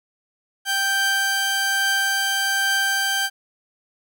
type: tone pair together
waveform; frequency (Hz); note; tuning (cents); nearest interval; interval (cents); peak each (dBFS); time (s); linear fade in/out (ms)
sawtooth; 784 / 1569.2; G5 / G6; 0 / +1; octave; 1201; -24 / -16; 0.65-3.3; 50
effects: none